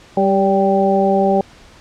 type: harmonic tone with a mistuned harmonic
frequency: 196 Hz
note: G3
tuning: in tune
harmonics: 1 / 2 / 3 / 4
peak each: -17 / -17 / -17 / -17 dBFS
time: 0.17-1.41 s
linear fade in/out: 2 ms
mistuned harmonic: 3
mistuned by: -32 cents
effects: pink hiss -44 dBFS RMS until 1.8 s + low-pass 6000 Hz 12 dB/octave